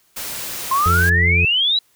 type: noise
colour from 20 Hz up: white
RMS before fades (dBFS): -28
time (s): 0.16-1.1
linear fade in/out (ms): 10
type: exponential sweep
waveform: sine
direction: up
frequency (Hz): 1038 to 3992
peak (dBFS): -14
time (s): 0.71-1.79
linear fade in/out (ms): 5
type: harmonic tone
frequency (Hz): 87.2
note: F2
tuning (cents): -2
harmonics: 1 / 2 / 4 / 5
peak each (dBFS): -16 / -25 / -33 / -29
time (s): 0.86-1.45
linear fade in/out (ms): 0
effects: white hiss -59 dBFS RMS until 1.95 s